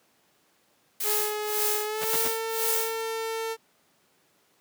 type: noise with tremolo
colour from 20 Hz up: blue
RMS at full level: -26 dBFS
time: 1-3.02 s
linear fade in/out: 5 ms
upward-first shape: sine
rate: 1.9 Hz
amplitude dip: 95%
type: tone with pitch glide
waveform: sawtooth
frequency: 422.4 to 450.1 Hz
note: G#4 to A4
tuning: +29 to +39 cents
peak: -25 dBFS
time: 1.03-3.57 s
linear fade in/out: 50 ms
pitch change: +110 cents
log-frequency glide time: 1.84-2.17 s
type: noise bursts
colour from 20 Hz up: pink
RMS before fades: -31 dBFS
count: 3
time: 2.01-2.283 s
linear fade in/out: 10 ms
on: 41 ms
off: 75 ms
effects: pink hiss -65 dBFS RMS until 4.6 s + high-pass 200 Hz 12 dB/octave